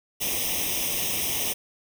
white noise with comb filter, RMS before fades -27 dBFS, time 0.2-1.54 s, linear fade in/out 20 ms, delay 0.34 ms, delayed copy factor +0.95, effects none

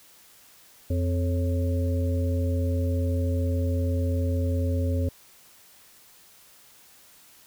harmonic tone with a mistuned harmonic, 86.6 Hz, F2, 14 cents flat, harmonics 1 / 3 / 5 / 6, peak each -23 / -31 / -37 / -34 dBFS, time 0.9-5.09 s, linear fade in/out 5 ms, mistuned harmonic 6, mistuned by +92 cents, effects white hiss -54 dBFS RMS until 7.46 s

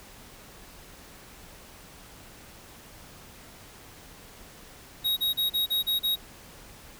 square tone bursts, 3790 Hz, A#7, 28 cents sharp, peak -24 dBFS, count 7, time 5.04-6.16 s, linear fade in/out 20 ms, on 130 ms, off 35 ms, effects pink hiss -49 dBFS RMS until 6.99 s

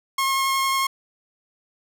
sawtooth tone with vibrato, 1078 Hz, C#6, 49 cents flat, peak -16 dBFS, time 0.18-0.87 s, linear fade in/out 5 ms, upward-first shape triangle, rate 11 Hz, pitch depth 11 cents each way, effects none

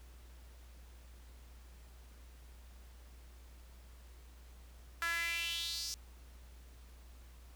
sawtooth tone with high-pass filter sweep, 336.5 Hz, E4, 36 cents sharp, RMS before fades -38 dBFS, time 5.02-5.94 s, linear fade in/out 0 ms, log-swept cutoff 1500 to 5600 Hz, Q 4.3, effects added 60 Hz sine -53 dBFS peak until 7.55 s + pink hiss -64 dBFS RMS until 7.55 s

